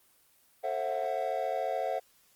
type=chord; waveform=triangle; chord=F# half-diminished seventh; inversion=first; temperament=just; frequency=444 / 532.8 / 666 / 740 Hz; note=A4 / C5 / E5 / F#5; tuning=+16 / +31 / +18 / 0 cents; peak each=-37 / -33 / -32 / -32 dBFS; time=0.63-2 s; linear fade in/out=20 ms; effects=white hiss -65 dBFS RMS until 2.35 s + Opus 24 kbps